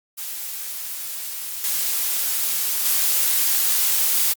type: noise with level steps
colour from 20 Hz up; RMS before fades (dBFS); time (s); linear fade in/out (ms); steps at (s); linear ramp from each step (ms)
blue; -30 / -22 / -19; 0.17-4.34; 20; 1.64 / 2.85; 2
effects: Opus 48 kbps